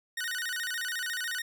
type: tone with vibrato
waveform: sawtooth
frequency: 1661.2 Hz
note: G#6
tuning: in tune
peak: -28 dBFS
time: 0.17-1.42 s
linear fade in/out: 5 ms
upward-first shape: square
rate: 14 Hz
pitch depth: 190 cents each way
effects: none